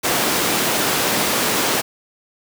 pink high-pass noise, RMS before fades -19 dBFS, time 0.03-1.82 s, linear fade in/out 20 ms, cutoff 230 Hz, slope 12 dB/octave, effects none

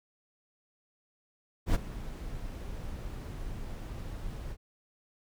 brown noise with ADSR envelope, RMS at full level -22 dBFS, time 1.66-4.57 s, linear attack 89 ms, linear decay 18 ms, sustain -17 dB, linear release 51 ms, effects none

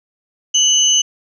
sine tone pair together, 2960 / 6225 Hz, F#7 / G8, 0 / -13 cents, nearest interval octave + minor second, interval 1287 cents, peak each -13 dBFS, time 0.54-1.02 s, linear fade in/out 10 ms, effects none

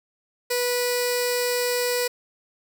15% pulse tone with notch filter, 490 Hz, B4, 14 cents flat, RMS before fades -24 dBFS, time 0.5-2.08 s, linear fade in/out 10 ms, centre 1200 Hz, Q 0.59, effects none

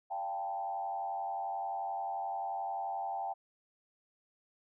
sine tone with frequency modulation, 784 Hz, G5, in tune, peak -34 dBFS, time 0.1-3.34 s, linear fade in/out 20 ms, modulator 91.4 Hz, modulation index 1, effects none

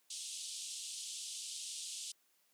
white band-pass noise, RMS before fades -45 dBFS, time 0.1-2.12 s, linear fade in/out 5 ms, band 2900 to 9400 Hz, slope 48 dB/octave, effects white hiss -74 dBFS RMS until 2.53 s + high-pass 200 Hz 12 dB/octave

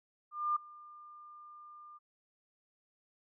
sine tone with ADSR envelope, 1200 Hz, D6, 37 cents sharp, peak -27 dBFS, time 0.31-1.99 s, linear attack 250 ms, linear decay 7 ms, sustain -23 dB, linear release 25 ms, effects none

